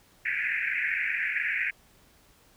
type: band-pass noise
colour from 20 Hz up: pink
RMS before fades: -29 dBFS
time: 0.25-1.71 s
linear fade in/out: 10 ms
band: 1600 to 2500 Hz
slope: 96 dB/octave
effects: pink hiss -60 dBFS RMS until 2.56 s